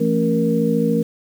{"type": "tone cluster", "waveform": "sine", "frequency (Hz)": [168.7, 223.4, 276.8, 469.4], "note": ["E3", "A3", "C#4", "A#4"], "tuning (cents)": [40, 27, -2, 12], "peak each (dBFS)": [-21, -19, -23, -20], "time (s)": [0, 1.03], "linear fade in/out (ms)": 10, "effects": ["7-bit"]}